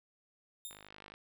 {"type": "tone with exponential decay", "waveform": "5% pulse", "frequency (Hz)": 3647, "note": "A#7", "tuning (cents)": -39, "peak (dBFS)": -32, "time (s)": [0.65, 0.88], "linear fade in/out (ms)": 0, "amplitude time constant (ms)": 48}
{"type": "click train", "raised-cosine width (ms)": 0.3, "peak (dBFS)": -34, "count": 23, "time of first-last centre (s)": [0.71, 1.14], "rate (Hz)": 51.2}
{"effects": []}